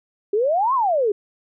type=exponential two-way sweep; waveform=sine; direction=up then down; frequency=392 to 1108.7 to 392 Hz; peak=-16 dBFS; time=0.33-1.12 s; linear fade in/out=5 ms; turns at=0.74 s; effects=none